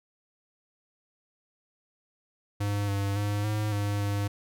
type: tone with pitch steps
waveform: square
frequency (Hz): 102 / 99.7 / 102.8 / 106.4 / 102.2 / 101.5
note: G#2 / G2 / G#2 / G#2 / G#2 / G#2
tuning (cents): -31 / +30 / -17 / +42 / -27 / -39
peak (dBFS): -27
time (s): 2.6-4.28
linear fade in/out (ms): 10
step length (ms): 280
effects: none